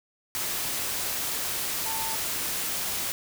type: tone in noise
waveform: sine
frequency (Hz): 894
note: A5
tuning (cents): +27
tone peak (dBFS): -34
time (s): 1.86-2.15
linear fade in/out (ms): 0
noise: white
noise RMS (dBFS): -30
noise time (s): 0.35-3.12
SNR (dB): -7
effects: none